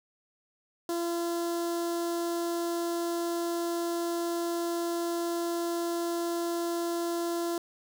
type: tone with notch filter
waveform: sawtooth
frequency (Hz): 341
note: F4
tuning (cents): -41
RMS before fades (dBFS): -31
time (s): 0.89-7.58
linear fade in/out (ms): 2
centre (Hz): 2300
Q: 0.82
effects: none